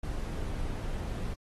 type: noise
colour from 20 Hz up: brown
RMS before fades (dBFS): -34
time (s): 0.03-1.34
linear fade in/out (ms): 5
effects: AAC 32 kbps